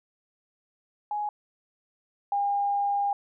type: tone pair in turn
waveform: sine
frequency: 834 / 807 Hz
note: G#5 / G#5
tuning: +7 / -50 cents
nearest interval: minor second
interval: 57 cents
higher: first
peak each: -27 / -23 dBFS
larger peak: second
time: 1.11-1.29 / 2.32-3.13 s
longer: second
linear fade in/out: 2 ms
effects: none